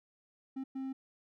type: tone bursts at uneven times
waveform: triangle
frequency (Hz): 265.8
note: C4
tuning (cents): +27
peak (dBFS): -34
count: 2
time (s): 0.56-0.64 / 0.75-0.93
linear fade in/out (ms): 10
effects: none